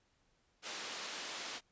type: band-pass noise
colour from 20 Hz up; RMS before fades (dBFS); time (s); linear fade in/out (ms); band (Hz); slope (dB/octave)
white; -44; 0.62-1.61; 50; 290 to 5300; 12
effects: pink hiss -75 dBFS RMS until 1.71 s + resampled to 16000 Hz